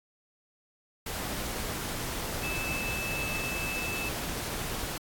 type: tone in noise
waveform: sine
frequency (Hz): 2621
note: E7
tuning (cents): -11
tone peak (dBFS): -33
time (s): 2.43-4.09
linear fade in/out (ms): 5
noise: pink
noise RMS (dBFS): -35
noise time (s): 1.06-4.98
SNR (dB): -1
effects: AAC 64 kbps